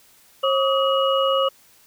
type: tone cluster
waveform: sine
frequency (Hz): 540 / 1144 / 1262 / 2903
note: C#5 / D6 / D#6 / F#7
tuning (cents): -45 / -46 / +24 / -34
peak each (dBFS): -19 / -25 / -24 / -25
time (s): 0.43-1.49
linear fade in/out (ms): 10
effects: white hiss -54 dBFS RMS until 1.86 s